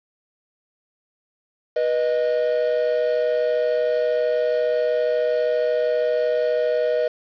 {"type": "tone pair together", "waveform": "triangle", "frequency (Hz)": [486.8, 619.4], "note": ["B4", "D#5"], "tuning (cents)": [-25, -8], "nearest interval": "major third", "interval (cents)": 417, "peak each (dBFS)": -19, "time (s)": [1.76, 7.08], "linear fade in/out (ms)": 5, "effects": ["resampled to 11025 Hz", "7-bit"]}